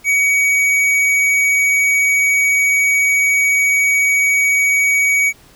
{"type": "tone with tanh clipping", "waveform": "sine", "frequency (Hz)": 2257, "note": "C#7", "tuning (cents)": 31, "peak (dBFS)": -13, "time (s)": [0.04, 5.33], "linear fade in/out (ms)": 50, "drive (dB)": 12, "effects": ["pink hiss -47 dBFS RMS until 5.55 s"]}